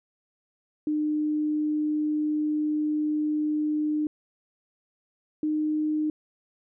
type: tone pair in turn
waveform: sine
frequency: 302.9 / 306.2 Hz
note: D#4 / D#4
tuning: -46 / -28 cents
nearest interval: unison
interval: 18 cents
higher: second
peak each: -23 dBFS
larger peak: neither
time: 0.87-4.07 / 5.43-6.1 s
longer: first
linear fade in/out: 2 ms
effects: none